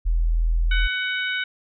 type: tone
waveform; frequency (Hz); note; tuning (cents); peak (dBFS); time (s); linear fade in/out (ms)
sine; 41.2; E1; 0; -17; 0.05-0.88; 20
type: harmonic tone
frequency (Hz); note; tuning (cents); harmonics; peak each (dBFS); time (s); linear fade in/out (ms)
748; F#5; +19; 2 / 3 / 4 / 5; -25 / -29 / -31 / -33; 0.71-1.44; 5
effects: none